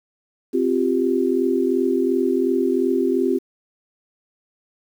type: chord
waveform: sine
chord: C suspended fourth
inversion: none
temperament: equal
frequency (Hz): 261.6 / 349.2 / 392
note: C4 / F4 / G4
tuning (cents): 0 / 0 / 0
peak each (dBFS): -21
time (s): 0.53-3.39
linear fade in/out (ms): 20
effects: 8-bit